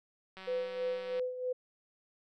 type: click train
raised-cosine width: 0.3 ms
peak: -32 dBFS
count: 157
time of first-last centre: 0.37-1.195 s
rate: 189 Hz
type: tone with tremolo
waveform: sine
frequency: 504 Hz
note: B4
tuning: 35 cents sharp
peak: -30 dBFS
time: 0.47-1.53 s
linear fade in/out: 10 ms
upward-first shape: sine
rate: 3.1 Hz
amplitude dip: 65%
effects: none